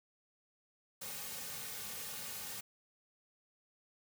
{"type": "noise with comb filter", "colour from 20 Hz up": "white", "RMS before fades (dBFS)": -44, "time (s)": [1.01, 2.61], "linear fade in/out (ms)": 10, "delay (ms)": 3, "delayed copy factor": -0.75, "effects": []}